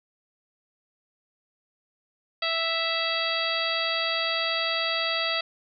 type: harmonic tone with a mistuned harmonic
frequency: 659.3 Hz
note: E5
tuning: in tune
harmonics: 1 / 2 / 3 / 4 / 5 / 6 / 7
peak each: -32 / -32 / -32 / -32 / -32 / -32 / -32 dBFS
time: 2.42-5.41 s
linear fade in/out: 5 ms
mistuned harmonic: 6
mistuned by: -48 cents
effects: none